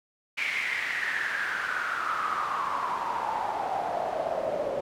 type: noise with band-pass filter sweep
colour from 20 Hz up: pink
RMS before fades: -30 dBFS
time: 0.37-4.81 s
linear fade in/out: 10 ms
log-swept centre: 2300 to 550 Hz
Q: 7
effects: none